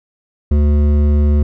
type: tone with hard clipping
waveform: sine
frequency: 73.42 Hz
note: D2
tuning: in tune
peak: -11 dBFS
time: 0.51-1.43 s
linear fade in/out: 5 ms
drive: 11 dB
effects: none